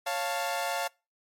sawtooth chord, Db augmented, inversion none, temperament equal with one note detuned, 554.4 / 698.5 / 885.1 Hz, Db5 / F5 / A5, 0 / 0 / +10 cents, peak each -31 / -28 / -30 dBFS, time 0.06-0.88 s, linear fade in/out 10 ms, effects noise-tail reverb RT60 0.3 s tail -26 dB re dry + MP3 64 kbps

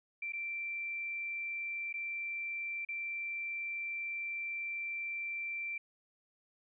sine tone with dropouts, 2349 Hz, D7, in tune, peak -36 dBFS, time 0.22-5.78 s, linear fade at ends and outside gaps 5 ms, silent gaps 0.323-0.333 / 1.928-1.939 / 2.85-2.887 s, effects none

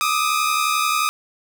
sawtooth tone pair together, 1199.7 / 1271 Hz, D6 / D#6, +37 / +36 cents, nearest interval minor second, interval 99 cents, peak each -17 dBFS, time 0.01-1.09 s, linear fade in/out 0 ms, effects none

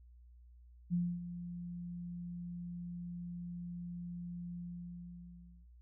sine tone with ADSR envelope, 174.61 Hz, F3, in tune, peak -29 dBFS, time 0.9-5.67 s, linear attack 36 ms, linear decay 260 ms, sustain -12 dB, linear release 1100 ms, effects added 60 Hz sine -56 dBFS peak until 5.81 s

